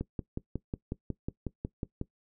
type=click train; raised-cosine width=3 ms; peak=-20 dBFS; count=12; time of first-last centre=0.01-2.014 s; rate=5.49 Hz; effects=noise-tail reverb RT60 0.1 s tail -19 dB re dry